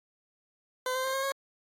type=tone with pitch steps; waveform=20% pulse; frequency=510 / 518.9 / 528 / 537.2 / 546.6 Hz; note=C5 / C5 / C5 / C5 / C#5; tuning=-44 / -14 / +16 / +46 / -24 cents; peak=-24 dBFS; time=0.86-1.32 s; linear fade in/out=2 ms; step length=92 ms; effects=AAC 48 kbps